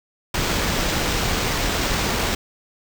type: noise with sample-and-hold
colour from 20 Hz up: pink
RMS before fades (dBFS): -22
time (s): 0.34-2.35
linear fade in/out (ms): 5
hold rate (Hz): 11025
effects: none